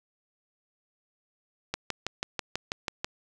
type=click train; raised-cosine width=0.2 ms; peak=-12 dBFS; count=9; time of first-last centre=1.74-3.045 s; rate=6.13 Hz; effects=none

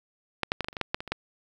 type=clicks; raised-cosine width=0.3 ms; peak=-9 / -8 / -12 / -19 / -15 / -30 / -18 / -9 / -9 / -19 / -23 / -11 dBFS; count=12; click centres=0.433 / 0.519 / 0.607 / 0.645 / 0.685 / 0.729 / 0.768 / 0.813 / 0.945 / 1.005 / 1.077 / 1.12 s; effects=8-bit

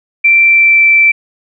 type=tone with pitch glide; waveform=sine; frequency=2349 to 2334 Hz; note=D7 to D7; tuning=0 to -11 cents; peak=-4 dBFS; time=0.24-1.12 s; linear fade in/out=10 ms; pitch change=-11 cents; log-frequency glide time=0.42-0.84 s; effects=none

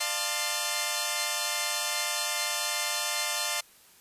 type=chord; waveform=5% pulse; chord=D minor seventh; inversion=none; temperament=equal with one note detuned; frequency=599.3 / 698.5 / 880 / 1046.5 Hz; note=D5 / F5 / A5 / C6; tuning=+35 / 0 / 0 / 0 cents; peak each=-22 dBFS; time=0-3.61 s; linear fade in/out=10 ms; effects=white hiss -57 dBFS RMS until 4 s + resampled to 32000 Hz

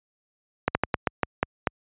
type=slowing click train; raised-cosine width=0.5 ms; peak=-5 dBFS; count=8; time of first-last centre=0.68-1.672 s; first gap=70 ms; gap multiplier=1.23; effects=high-pass 60 Hz 12 dB/octave + resampled to 8000 Hz

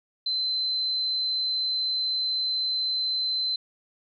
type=tone; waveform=sine; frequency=4068 Hz; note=C8; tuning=50 cents flat; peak=-24 dBFS; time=0.26-3.56 s; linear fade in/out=5 ms; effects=none

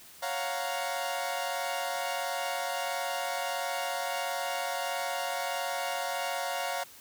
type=chord; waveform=sawtooth; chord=Gb major seventh; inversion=second; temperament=equal; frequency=554.4 / 698.5 / 740 / 932.3 Hz; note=Db5 / F5 / Gb5 / Bb5; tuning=0 / 0 / 0 / 0 cents; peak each=-33 / -31 / -34 / -34 dBFS; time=0.22-6.84 s; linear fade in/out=10 ms; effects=white hiss -52 dBFS RMS until 7 s

